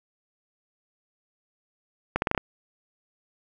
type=accelerating click train; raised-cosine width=0.5 ms; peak=-8 dBFS; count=6; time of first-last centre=2.16-2.377 s; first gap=61 ms; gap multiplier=0.83; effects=none